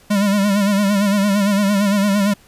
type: tone with vibrato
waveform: square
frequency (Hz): 201.5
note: G3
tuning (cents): +48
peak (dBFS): -14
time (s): 0.1-2.34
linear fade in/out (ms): 10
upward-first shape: sine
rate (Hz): 8.8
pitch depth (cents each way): 67
effects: pink hiss -50 dBFS RMS until 2.47 s + resampled to 32000 Hz